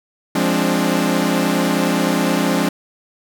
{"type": "chord", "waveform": "sawtooth", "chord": "D half-diminished seventh", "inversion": "first", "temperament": "equal with one note detuned", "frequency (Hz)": [174.61, 207.7, 264.1, 293.7], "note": ["F3", "Ab3", "C4", "D4"], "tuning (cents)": [0, 0, 16, 0], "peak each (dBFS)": -17, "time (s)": [0.35, 2.69], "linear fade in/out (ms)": 5, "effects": []}